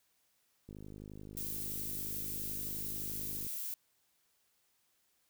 click train, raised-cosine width 3 ms, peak -36 dBFS, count 144, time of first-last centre 0.69-3.467 s, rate 51.5 Hz
violet noise, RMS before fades -40 dBFS, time 1.37-3.74 s, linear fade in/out 2 ms
effects white hiss -75 dBFS RMS until 5.29 s

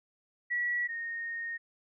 sine tone pair in turn, 1935 / 1852.1 Hz, B6 / A#6, -36 / -12 cents, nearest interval minor second, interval 76 cents, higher first, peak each -28 / -34 dBFS, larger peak first, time 0.5-0.88 / 0.88-1.58 s, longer second, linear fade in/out 20 ms, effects none

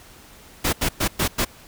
pink noise bursts at uneven times, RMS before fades -21 dBFS, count 5, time 0.64-0.73 / 0.81-0.89 / 1-1.08 / 1.19-1.28 / 1.38-1.45 s, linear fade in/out 10 ms, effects pink hiss -47 dBFS RMS until 1.67 s

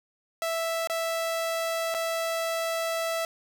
sawtooth tone with dropouts, 659.3 Hz, E5, in tune, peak -23 dBFS, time 0.42-3.25 s, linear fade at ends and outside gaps 1 ms, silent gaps 0.873-0.898 / 1.942-1.947 s, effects none

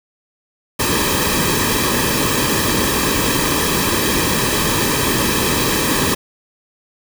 pink noise with comb filter, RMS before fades -17 dBFS, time 0.79-6.15 s, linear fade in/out 10 ms, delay 1.4 ms, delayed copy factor -0.7, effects none

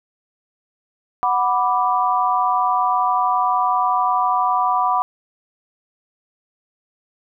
sine chord, B minor, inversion second, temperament equal, 740 / 987.8 / 1174.7 Hz, F#5 / B5 / D6, 0 / 0 / 0 cents, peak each -20 / -19 / -20 dBFS, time 1.23-5.02 s, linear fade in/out 0 ms, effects none

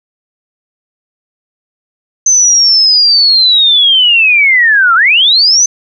sine linear two-way sweep, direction down then up, 6210 to 1308 to 6210 Hz, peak -4 dBFS, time 2.26-5.66 s, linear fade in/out 5 ms, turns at 4.95 s, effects none

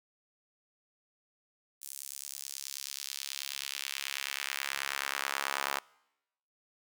sawtooth tone with high-pass filter sweep, 69.3 Hz, C#2, in tune, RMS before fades -38 dBFS, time 1.81-5.8 s, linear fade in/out 20 ms, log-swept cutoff 8700 to 1000 Hz, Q 1.2, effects noise-tail reverb RT60 0.9 s tail -25 dB re dry

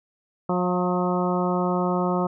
harmonic tone with a mistuned harmonic, 180 Hz, F#3, 47 cents flat, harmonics 1 / 2 / 3 / 4 / 5 / 6 / 7, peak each -24 / -27 / -29 / -30 / -31 / -32 / -32 dBFS, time 0.49-2.27 s, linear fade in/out 5 ms, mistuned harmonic 4, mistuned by -23 cents, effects none

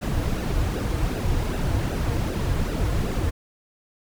brown noise with flanger, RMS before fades -24 dBFS, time 0.01-3.31 s, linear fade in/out 20 ms, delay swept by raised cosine 0.9 to 5.3 ms, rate 2.6 Hz, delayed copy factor -0.65, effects none

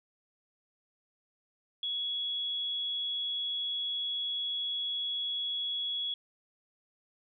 sine tone, 3357 Hz, G#7, 18 cents sharp, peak -31 dBFS, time 1.83-6.14 s, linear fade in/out 2 ms, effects none

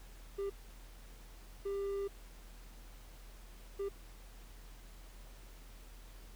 triangle tone bursts at uneven times, 397.2 Hz, G4, 23 cents sharp, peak -33 dBFS, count 3, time 0.38-0.5 / 1.65-2.08 / 3.79-3.89 s, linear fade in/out 10 ms, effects added 41 Hz sine -51 dBFS peak until 6.35 s + pink hiss -60 dBFS RMS until 6.35 s

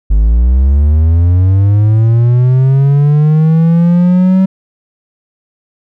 triangle linear sweep, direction up, 49.38 to 191 Hz, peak -3 dBFS, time 0.1-4.46 s, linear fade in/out 10 ms, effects none

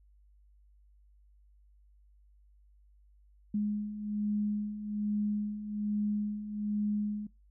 sine beating tone pair, 207.7 / 208.9 Hz, G#3 / G#3, 0 / +10 cents, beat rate 1.2 Hz, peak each -37 / -31 dBFS, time 3.54-7.27 s, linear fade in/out 5 ms, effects noise-tail reverb RT60 0.2 s tail -21 dB re dry + added 50 Hz sine -59 dBFS peak until 7.5 s

